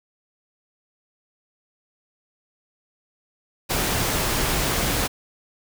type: noise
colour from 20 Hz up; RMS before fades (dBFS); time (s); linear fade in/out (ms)
pink; -23; 3.69-5.08; 20
effects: none